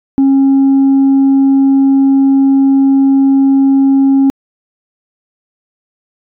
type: tone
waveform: sine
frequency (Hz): 272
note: C#4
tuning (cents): -33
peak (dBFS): -3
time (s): 0.18-4.3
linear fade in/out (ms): 0
effects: tanh soft clip ceiling -4 dBFS

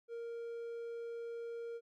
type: tone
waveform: triangle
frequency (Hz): 466.2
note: A#4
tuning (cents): 0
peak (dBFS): -39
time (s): 0.08-1.81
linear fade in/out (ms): 50
effects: none

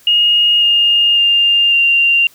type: tone with pitch steps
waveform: sine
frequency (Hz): 2860 / 2832 / 2804 / 2777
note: F7 / F7 / F7 / F7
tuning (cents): +41 / +23 / +6 / -10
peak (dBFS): -8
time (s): 0.07-2.27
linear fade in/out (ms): 2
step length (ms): 550
effects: white hiss -47 dBFS RMS until 2.34 s

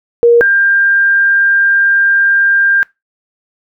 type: tone pair in turn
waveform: sine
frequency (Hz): 471.9 / 1595.5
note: A#4 / G6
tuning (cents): +21 / +30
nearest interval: octave + major sixth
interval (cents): 2109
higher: second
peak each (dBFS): -3 / -7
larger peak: first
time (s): 0.23-0.41 / 0.41-2.83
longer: second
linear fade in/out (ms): 0
effects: noise-tail reverb RT60 0.2 s tail -22 dB re dry

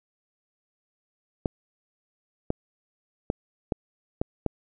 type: clicks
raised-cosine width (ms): 2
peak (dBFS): -11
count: 6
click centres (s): 1.458 / 2.504 / 3.301 / 3.722 / 4.215 / 4.463
effects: none

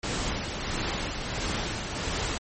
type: noise with tremolo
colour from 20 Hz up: pink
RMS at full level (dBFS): -29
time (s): 0.03-2.38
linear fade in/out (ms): 5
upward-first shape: sine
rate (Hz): 1.5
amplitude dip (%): 40
effects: MP3 32 kbps

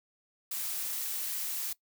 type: noise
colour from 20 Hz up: blue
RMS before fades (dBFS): -35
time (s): 0.51-1.73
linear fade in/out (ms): 5
effects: noise-tail reverb RT60 0.1 s tail -20 dB re dry

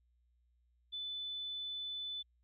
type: tone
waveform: sine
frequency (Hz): 3500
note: A7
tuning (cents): -10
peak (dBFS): -39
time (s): 0.92-2.23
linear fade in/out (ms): 20
effects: added 60 Hz sine -70 dBFS peak until 2.43 s

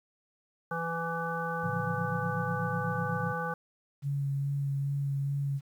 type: harmonic tone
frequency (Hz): 166.5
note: E3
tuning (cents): +18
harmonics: 1 / 3 / 5 / 7 / 9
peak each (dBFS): -37 / -37 / -37 / -37 / -37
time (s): 0.71-3.54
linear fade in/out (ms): 5
type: chord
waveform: sine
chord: A augmented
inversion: none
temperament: equal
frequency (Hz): 110 / 138.59 / 174.61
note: A2 / C#3 / E#3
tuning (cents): 0 / 0 / 0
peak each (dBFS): -37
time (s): 1.63-3.33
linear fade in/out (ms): 10
type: tone with vibrato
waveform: sine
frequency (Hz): 139.9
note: C#3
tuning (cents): +16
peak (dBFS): -28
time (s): 4.02-5.61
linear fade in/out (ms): 50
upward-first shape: sine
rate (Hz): 2.4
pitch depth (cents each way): 15
effects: 10-bit

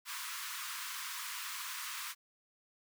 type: high-pass noise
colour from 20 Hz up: pink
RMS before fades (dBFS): -42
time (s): 0.05-2.15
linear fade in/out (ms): 50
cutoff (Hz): 980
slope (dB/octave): 96
effects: none

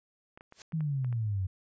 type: clicks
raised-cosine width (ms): 0.5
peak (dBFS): -34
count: 7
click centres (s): 0.375 / 0.409 / 0.524 / 0.722 / 0.807 / 1.046 / 1.127
type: noise with exponential growth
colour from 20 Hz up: white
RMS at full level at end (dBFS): -42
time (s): 0.51-0.62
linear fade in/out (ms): 1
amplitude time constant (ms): 23
type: exponential sweep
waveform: sine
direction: down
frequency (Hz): 165.1 to 90.7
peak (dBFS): -28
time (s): 0.73-1.47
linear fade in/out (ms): 10
effects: resampled to 16000 Hz

